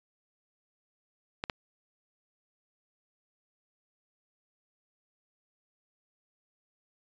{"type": "clicks", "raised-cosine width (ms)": 0.3, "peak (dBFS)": -16, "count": 2, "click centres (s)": [1.439, 1.498], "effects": ["resampled to 16000 Hz"]}